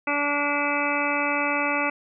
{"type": "harmonic tone", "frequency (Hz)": 289.1, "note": "D4", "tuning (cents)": -27, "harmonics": [1, 2, 3, 4, 5, 7, 8, 9], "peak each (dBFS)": [-30, -30, -30, -30, -30, -30, -30, -30], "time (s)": [0.07, 1.9], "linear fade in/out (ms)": 5, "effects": []}